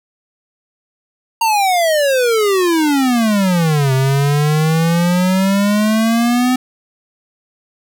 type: exponential two-way sweep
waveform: square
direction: down then up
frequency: 932.3 to 130.81 to 256 Hz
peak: -12 dBFS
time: 1.41-6.56 s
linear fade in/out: 5 ms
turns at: 3.93 s
effects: none